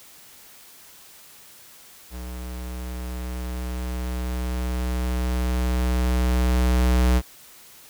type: tone with level ramp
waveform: square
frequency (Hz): 62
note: B1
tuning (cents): +7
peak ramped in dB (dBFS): -33 to -16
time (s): 2.1-7.22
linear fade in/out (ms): 50
effects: white hiss -48 dBFS RMS until 7.89 s